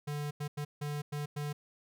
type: tone bursts at uneven times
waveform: square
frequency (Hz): 146.83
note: D3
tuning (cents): 0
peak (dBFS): -35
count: 6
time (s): 0.07-0.31 / 0.4-0.48 / 0.57-0.65 / 0.81-1.02 / 1.12-1.26 / 1.36-1.53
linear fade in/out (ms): 10
effects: none